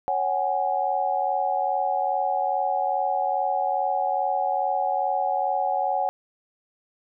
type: chord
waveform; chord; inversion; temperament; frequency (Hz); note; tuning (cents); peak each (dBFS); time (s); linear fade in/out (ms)
sine; C# suspended fourth; none; equal with one note detuned; 554.4 / 748.2 / 830.6; C#5 / F#5 / G#5; 0 / +19 / 0; -29 / -24 / -26; 0.08-6.09; 0
effects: none